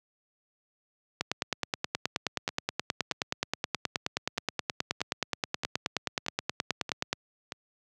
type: two click trains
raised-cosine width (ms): 0.2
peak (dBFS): -18 / -10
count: 9 / 57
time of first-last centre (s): 2.49-7.521 / 1.21-7.13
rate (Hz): 1.59 / 9.46
effects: high-pass 100 Hz 12 dB/octave